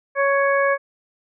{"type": "harmonic tone", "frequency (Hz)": 556, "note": "C#5", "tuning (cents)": 5, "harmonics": [1, 2, 3, 4], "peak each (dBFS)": [-18, -22, -22, -28], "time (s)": [0.15, 0.78], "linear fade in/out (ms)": 50, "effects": []}